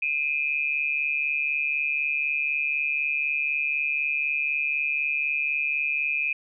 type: tone pair together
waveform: sine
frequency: 2416 / 2560 Hz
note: D7 / D#7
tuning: +48 / +49 cents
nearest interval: minor second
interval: 101 cents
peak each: -26 dBFS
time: 0.02-6.33 s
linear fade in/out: 5 ms
effects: none